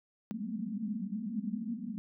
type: band-pass noise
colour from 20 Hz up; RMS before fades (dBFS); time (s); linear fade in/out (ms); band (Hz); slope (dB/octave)
pink; -37; 0.31-1.98; 0; 190 to 240; 96
effects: none